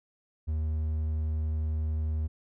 triangle tone, 77.78 Hz, D#2, in tune, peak -25 dBFS, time 0.47-2.28 s, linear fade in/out 20 ms, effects none

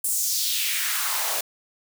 white noise with high-pass filter sweep, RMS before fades -25 dBFS, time 0.04-1.41 s, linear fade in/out 5 ms, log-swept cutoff 9400 to 540 Hz, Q 2.3, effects none

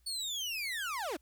30% pulse linear sweep, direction down, 4485 to 261.6 Hz, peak -32 dBFS, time 0.06-1.17 s, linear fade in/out 10 ms, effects added 60 Hz sine -65 dBFS peak until 1.21 s + white hiss -75 dBFS RMS until 1.21 s

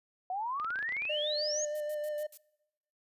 sine exponential sweep, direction up, 716 to 6800 Hz, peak -32 dBFS, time 0.3-1.65 s, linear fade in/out 2 ms
clicks, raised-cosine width 0.3 ms, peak -30 dBFS, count 11, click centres 0.599 / 0.646 / 0.705 / 0.758 / 0.79 / 0.827 / 0.891 / 0.923 / 0.967 / 1.021 / 1.053 s
triangle tone with vibrato, 600 Hz, D5, 37 cents sharp, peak -31 dBFS, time 1.09-2.27 s, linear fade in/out 10 ms, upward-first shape sine, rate 6.3 Hz, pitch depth 20 cents each way
violet noise bursts, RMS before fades -47 dBFS, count 5, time 1.75-2.375 s, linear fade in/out 2 ms, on 53 ms, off 90 ms
effects noise-tail reverb RT60 0.9 s tail -24 dB re dry + resampled to 32000 Hz

